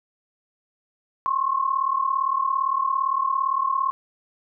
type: tone pair together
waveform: sine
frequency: 1055.4 / 1093 Hz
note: C6 / C#6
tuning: +15 / -25 cents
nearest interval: minor second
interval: 60 cents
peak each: -23 dBFS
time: 1.26-3.91 s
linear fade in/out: 0 ms
effects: none